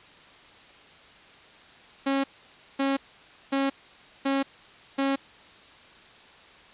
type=tone bursts; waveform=sawtooth; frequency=273.3 Hz; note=C#4; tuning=24 cents flat; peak=-19 dBFS; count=5; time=2.06-5.16 s; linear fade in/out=10 ms; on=180 ms; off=550 ms; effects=white hiss -51 dBFS RMS until 6.73 s + resampled to 8000 Hz